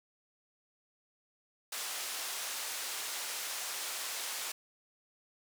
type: band-pass noise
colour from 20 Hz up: white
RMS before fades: -39 dBFS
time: 1.72-4.52 s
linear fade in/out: 5 ms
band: 570 to 10000 Hz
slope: 12 dB/octave
effects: none